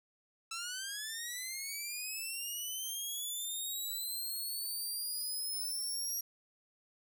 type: linear sweep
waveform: 10% pulse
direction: up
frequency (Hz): 1318.5 to 5710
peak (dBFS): -30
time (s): 0.51-6.21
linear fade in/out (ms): 5
effects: none